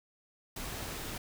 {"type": "noise", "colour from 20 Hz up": "pink", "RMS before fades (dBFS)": -40, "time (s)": [0.56, 1.18], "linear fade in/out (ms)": 5, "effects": []}